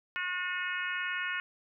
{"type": "harmonic tone", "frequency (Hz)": 361.8, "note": "F#4", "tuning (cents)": -39, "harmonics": [3, 4, 5, 6, 7, 8], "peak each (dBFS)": [-42, -35, -37, -41, -40, -43], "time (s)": [0.16, 1.4], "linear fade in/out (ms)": 0, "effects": []}